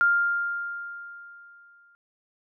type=tone with exponential decay; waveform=sine; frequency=1400 Hz; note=F6; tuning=4 cents sharp; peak=-16 dBFS; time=0.01-1.95 s; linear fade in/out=0 ms; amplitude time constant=420 ms; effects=none